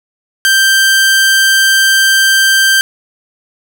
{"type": "tone", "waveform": "sawtooth", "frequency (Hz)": 1570, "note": "G6", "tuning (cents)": 2, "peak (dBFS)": -3, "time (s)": [0.45, 2.81], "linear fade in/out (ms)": 0, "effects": []}